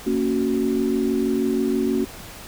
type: chord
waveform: sine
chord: F# major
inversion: first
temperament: just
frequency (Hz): 231.2 / 277.5 / 370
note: A#3 / C#4 / F#4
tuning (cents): -14 / +2 / 0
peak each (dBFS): -23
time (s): 0.06-2.05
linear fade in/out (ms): 10
effects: pink hiss -39 dBFS RMS until 2.47 s